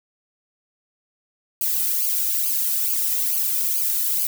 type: noise with flanger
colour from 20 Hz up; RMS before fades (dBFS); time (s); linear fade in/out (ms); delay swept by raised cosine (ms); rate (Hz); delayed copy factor
violet; -22; 1.61-4.27; 2; 0.53 to 1.83; 2.3; -0.95
effects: none